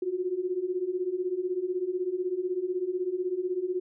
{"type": "beating tone pair", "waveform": "sine", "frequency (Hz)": [353.7, 369.7], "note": ["F4", "F#4"], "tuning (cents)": [22, -1], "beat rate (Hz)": 16, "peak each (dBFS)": [-32, -29], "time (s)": [0.02, 3.8], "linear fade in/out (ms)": 5, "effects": []}